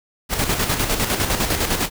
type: noise with tremolo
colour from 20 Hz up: pink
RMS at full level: -19 dBFS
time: 0.29-1.9 s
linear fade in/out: 50 ms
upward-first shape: square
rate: 9.9 Hz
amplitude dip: 50%
effects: none